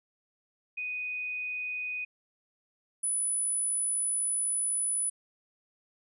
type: tone pair in turn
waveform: sine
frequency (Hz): 2489 / 9956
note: D#7 / D#9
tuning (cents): 0 / 0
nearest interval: 2 octaves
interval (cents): 2400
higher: second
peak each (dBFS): -32 / -27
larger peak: second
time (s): 0.77-2.05 / 3.03-5.1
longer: second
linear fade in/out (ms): 10
effects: none